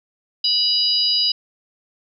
harmonic tone, 980 Hz, B5, 14 cents flat, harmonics 3 / 4 / 5, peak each -23 / -23 / -17 dBFS, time 0.44-1.32 s, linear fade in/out 5 ms, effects none

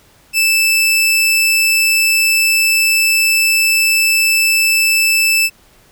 sawtooth tone, 2637 Hz, E7, in tune, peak -7 dBFS, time 0.33-5.5 s, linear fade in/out 50 ms, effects pink hiss -49 dBFS RMS until 5.91 s

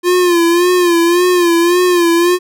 square tone with vibrato, 349.2 Hz, F4, in tune, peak -9 dBFS, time 0.03-2.39 s, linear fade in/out 50 ms, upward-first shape sine, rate 1.8 Hz, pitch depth 65 cents each way, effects none

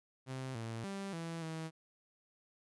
sawtooth tone with pitch steps, 131.1 / 113.7 / 196.6 / 165.8 / 160.7 Hz, C3 / A#2 / G3 / E3 / E3, +4 / -43 / +5 / +10 / -44 cents, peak -36 dBFS, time 0.26-1.71 s, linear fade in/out 50 ms, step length 290 ms, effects resampled to 24000 Hz

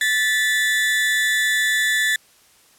35% pulse tone pair together, 1751 / 1965.4 Hz, A6 / B6, -9 / -9 cents, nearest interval major second, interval 200 cents, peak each -16 / -22 dBFS, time 0.01-2.16 s, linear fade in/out 2 ms, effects white hiss -54 dBFS RMS until 2.78 s + low-pass 12000 Hz 12 dB/octave

